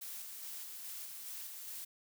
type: noise with tremolo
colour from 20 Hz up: blue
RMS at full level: -45 dBFS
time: 0.01-1.85 s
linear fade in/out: 10 ms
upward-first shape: square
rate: 2.4 Hz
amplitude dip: 25%
effects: none